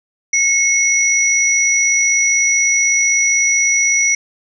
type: tone pair together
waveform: sine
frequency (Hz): 2177 / 5822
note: C#7 / F#8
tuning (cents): -32 / -29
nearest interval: octave + perfect fourth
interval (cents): 1703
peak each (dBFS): -14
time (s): 0.33-4.15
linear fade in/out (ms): 5
effects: none